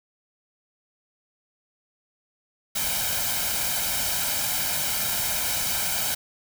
white noise with comb filter, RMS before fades -26 dBFS, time 2.75-6.15 s, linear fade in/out 10 ms, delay 1.3 ms, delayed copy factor +0.65, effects none

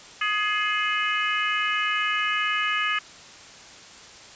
harmonic tone with a mistuned harmonic, 422.2 Hz, G#4, 29 cents sharp, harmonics 3 / 4 / 5 / 6 / 7, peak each -27 / -28 / -29 / -30 / -30 dBFS, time 0.21-2.99 s, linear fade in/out 5 ms, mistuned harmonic 3, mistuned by -28 cents, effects white hiss -45 dBFS RMS until 4.35 s + resampled to 16000 Hz

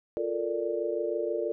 sine chord, Bb major seventh, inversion second, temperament equal, 349.2 / 440 / 466.2 / 587.3 Hz, F4 / A4 / Bb4 / D5, 0 / 0 / 0 / 0 cents, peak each -33 dBFS, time 0.17-1.52 s, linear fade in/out 0 ms, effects none

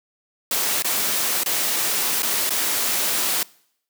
white noise with dropouts, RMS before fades -22 dBFS, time 0.51-3.43 s, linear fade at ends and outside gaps 2 ms, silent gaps 0.823-0.845 / 1.435-1.46 / 2.222-2.23 / 2.494-2.505 s, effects noise-tail reverb RT60 0.7 s tail -24 dB re dry + high-pass 200 Hz 12 dB/octave

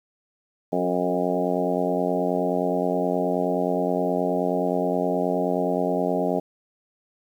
harmonic tone with a mistuned harmonic, 89.5 Hz, F2, 43 cents sharp, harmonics 2 / 3 / 4 / 5 / 6 / 7 / 8 / 9, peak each -29 / -28 / -30 / -28 / -31 / -27 / -32 / -32 dBFS, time 0.72-6.4 s, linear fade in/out 10 ms, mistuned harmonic 4, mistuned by +18 cents, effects 9-bit

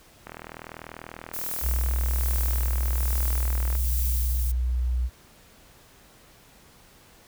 click train, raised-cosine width 0.5 ms, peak -22 dBFS, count 141, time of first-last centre 0.27-3.753 s, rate 40.2 Hz
violet noise with tremolo, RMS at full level -31 dBFS, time 1.33-4.52 s, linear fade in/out 10 ms, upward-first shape sine, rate 1.2 Hz, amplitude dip 40%
sine tone, 61.74 Hz, B1, in tune, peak -22 dBFS, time 1.61-5.1 s, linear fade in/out 50 ms
effects pink hiss -54 dBFS RMS until 7.27 s

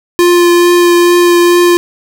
square tone with vibrato, 349.2 Hz, F4, in tune, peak -5 dBFS, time 0.19-1.77 s, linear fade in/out 0 ms, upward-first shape triangle, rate 2.3 Hz, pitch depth 12 cents each way, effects none

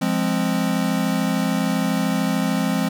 square chord, F minor, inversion none, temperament equal, 174.61 / 207.7 / 261.6 Hz, F3 / Ab3 / C4, 0 / 0 / 0 cents, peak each -24 dBFS, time 0.01-2.89 s, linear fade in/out 10 ms, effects none

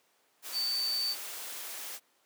sine tone in noise, 4562 Hz, C#8, 49 cents sharp, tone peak -29 dBFS, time 0.52-1.16 s, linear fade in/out 50 ms, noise white, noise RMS -41 dBFS, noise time 0.42-2 s, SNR +9 dB, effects pink hiss -69 dBFS RMS until 2.25 s + high-pass 400 Hz 12 dB/octave

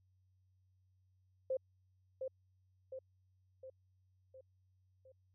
sine tone with echo, 523.3 Hz, C5, in tune, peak -33 dBFS, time 1.5-1.57 s, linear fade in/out 5 ms, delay 710 ms, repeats 5, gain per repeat -5 dB, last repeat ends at 5.12 s, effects added 93 Hz sine -70 dBFS peak until 5.34 s

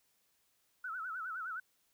sine tone with vibrato, 1396.9 Hz, F6, in tune, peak -38 dBFS, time 0.84-1.6 s, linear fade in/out 5 ms, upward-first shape sine, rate 9.7 Hz, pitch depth 150 cents each way, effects white hiss -75 dBFS RMS until 1.93 s

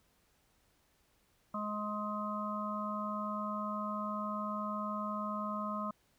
harmonic tone, 209.8 Hz, G#3, 18 cents sharp, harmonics 1 / 3 / 5 / 6, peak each -39 / -43 / -40 / -40 dBFS, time 1.54-5.91 s, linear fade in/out 5 ms, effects pink hiss -72 dBFS RMS until 6.18 s

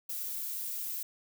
violet noise, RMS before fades -37 dBFS, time 0.09-1.03 s, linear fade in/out 5 ms, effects none

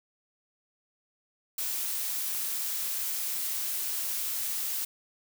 blue noise, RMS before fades -32 dBFS, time 1.58-4.85 s, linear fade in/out 5 ms, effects none

